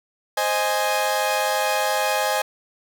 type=chord; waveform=sawtooth; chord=Ab major; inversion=first; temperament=equal; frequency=523.3 / 622.3 / 830.6 Hz; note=C5 / Eb5 / Ab5; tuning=0 / 0 / 0 cents; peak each=-22 / -21 / -19 dBFS; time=0.37-2.42 s; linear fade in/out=5 ms; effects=none